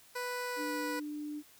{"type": "tone with pitch glide", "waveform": "15% pulse", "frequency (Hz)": [493.9, 490.8], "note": ["B4", "B4"], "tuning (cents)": [0, -11], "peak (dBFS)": -29, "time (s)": [0.15, 1], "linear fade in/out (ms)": 10, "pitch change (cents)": -11, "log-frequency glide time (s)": [0.46, 0.69]}
{"type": "tone", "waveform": "sine", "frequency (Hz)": 297.6, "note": "D4", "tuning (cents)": 23, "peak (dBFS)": -37, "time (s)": [0.56, 1.43], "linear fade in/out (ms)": 50}
{"effects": ["white hiss -60 dBFS RMS until 1.59 s"]}